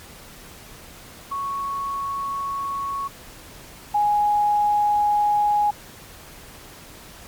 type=tone pair in turn; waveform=sine; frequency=1108.7 / 830.6 Hz; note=C#6 / G#5; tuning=0 / 0 cents; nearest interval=perfect fourth; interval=500 cents; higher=first; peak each=-24 / -16 dBFS; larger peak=second; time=1.31-3.08 / 3.94-5.71 s; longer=neither; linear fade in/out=10 ms; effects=pink hiss -43 dBFS RMS until 7.27 s + MP3 96 kbps